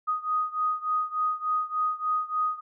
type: beating tone pair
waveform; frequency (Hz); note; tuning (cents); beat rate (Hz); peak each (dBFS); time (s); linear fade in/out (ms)
sine; 1245 / 1248.4; D#6 / D#6; +1 / +5; 3.4; -27 / -29; 0.07-2.61; 20
effects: none